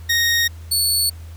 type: tone pair in turn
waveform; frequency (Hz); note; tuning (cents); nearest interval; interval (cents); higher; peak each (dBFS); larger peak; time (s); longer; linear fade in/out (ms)
20% pulse; 1864.7 / 4435; A#6 / C#8; 0 / 0; octave + minor third; 1500; second; -10; neither; 0.09-0.48 / 0.71-1.1; neither; 10
effects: added 82 Hz sine -33 dBFS peak until 1.36 s + pink hiss -49 dBFS RMS until 1.36 s